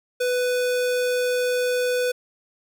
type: tone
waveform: square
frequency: 496.8 Hz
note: B4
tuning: 10 cents sharp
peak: -21 dBFS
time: 0.2-2.12 s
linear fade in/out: 10 ms
effects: none